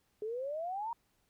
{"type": "exponential sweep", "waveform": "sine", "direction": "up", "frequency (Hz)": [415.3, 955], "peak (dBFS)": -35, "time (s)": [0.22, 0.93], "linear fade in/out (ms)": 2, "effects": ["pink hiss -75 dBFS RMS until 1.29 s"]}